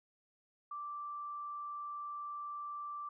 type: tone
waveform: sine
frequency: 1172 Hz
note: D6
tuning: 4 cents flat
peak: -40 dBFS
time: 0.71-3.09 s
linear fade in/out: 5 ms
effects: none